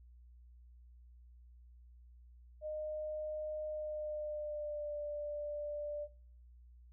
sine tone with pitch glide, 613 to 590.1 Hz, D#5 to D5, -26 to +8 cents, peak -38 dBFS, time 2.61-6.08 s, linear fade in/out 50 ms, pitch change -66 cents, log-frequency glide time 3.67-4.96 s, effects noise-tail reverb RT60 0.5 s tail -19 dB re dry + added 60 Hz sine -56 dBFS peak until 6.92 s

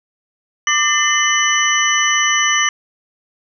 sine tone cluster, 1186 / 1801 / 2061 / 2992 / 5950 Hz, D6 / A6 / C7 / F#7 / F#8, +17 / +40 / -27 / +19 / +9 cents, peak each -19 dBFS, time 0.67-2.69 s, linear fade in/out 2 ms, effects none

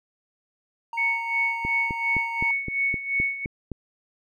triangle tone, 926 Hz, A#5, 12 cents flat, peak -28 dBFS, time 0.93-2.51 s, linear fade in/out 2 ms
sine tone with tremolo, 2217 Hz, C#7, in tune, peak -20 dBFS, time 0.97-3.46 s, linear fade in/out 10 ms, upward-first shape sine, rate 2.8 Hz, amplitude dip 75%
click train, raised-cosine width 3 ms, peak -18 dBFS, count 9, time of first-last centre 1.65-3.717 s, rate 3.87 Hz
effects none

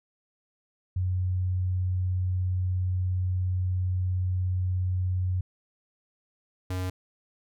sine / square tone pair in turn, 91.7 / 92.03 Hz, F#2 / F#2, -15 / -9 cents, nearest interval unison, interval 6 cents, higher second, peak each -24 / -29 dBFS, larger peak first, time 0.96-5.41 / 6.7-6.9 s, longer first, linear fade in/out 5 ms, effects none

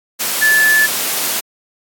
sine tone in noise, 1737 Hz, A6, 23 cents flat, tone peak -9 dBFS, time 0.41-0.87 s, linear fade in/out 20 ms, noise white, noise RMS -18 dBFS, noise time 0.19-1.41 s, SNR +6 dB, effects high-pass 200 Hz 12 dB/octave + AAC 64 kbps

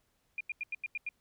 sine tone bursts, 2419 Hz, D#7, 49 cents flat, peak -33 dBFS, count 7, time 0.38-1.09 s, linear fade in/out 2 ms, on 26 ms, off 88 ms, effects pink hiss -75 dBFS RMS until 1.2 s

